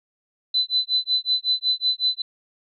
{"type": "tone with tremolo", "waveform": "sine", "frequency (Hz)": 4016, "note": "B7", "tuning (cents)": 28, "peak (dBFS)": -16, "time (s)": [0.54, 2.22], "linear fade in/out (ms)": 5, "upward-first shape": "sine", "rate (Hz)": 5.4, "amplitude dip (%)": 100, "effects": []}